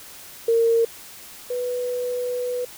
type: tone pair in turn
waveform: sine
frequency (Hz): 460 / 493.8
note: A#4 / B4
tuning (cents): -23 / 0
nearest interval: minor second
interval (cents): 123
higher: second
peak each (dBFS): -15 / -23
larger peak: first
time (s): 0.48-0.85 / 1.5-2.65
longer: second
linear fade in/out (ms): 5
effects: white hiss -42 dBFS RMS until 2.77 s